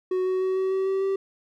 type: tone with pitch steps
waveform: triangle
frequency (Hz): 370 / 373 / 376 / 379.1 / 382.2 / 385.3 / 388.4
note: F#4 / F#4 / F#4 / F#4 / G4 / G4 / G4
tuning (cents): 0 / +14 / +28 / +42 / -44 / -30 / -16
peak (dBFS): -20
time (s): 0.11-1.16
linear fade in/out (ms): 5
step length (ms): 150
effects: none